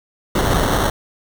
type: noise with sample-and-hold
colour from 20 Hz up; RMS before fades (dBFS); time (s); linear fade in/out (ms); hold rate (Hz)
pink; -17; 0.35-0.9; 5; 2450
effects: none